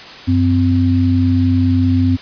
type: tone pair together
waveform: sine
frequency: 94.45 / 258.5 Hz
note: F#2 / C4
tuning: +36 / -21 cents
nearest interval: octave + perfect fourth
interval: 1743 cents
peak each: -13 dBFS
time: 0.27-2.17 s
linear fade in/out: 20 ms
effects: white hiss -34 dBFS RMS until 2.21 s + resampled to 11025 Hz